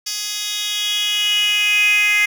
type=tone with high-pass filter sweep; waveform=10% pulse; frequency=416.8 Hz; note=G#4; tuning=6 cents sharp; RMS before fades=-18 dBFS; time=0.06-2.26 s; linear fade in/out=10 ms; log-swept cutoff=4400 to 2200 Hz; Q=7.8; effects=none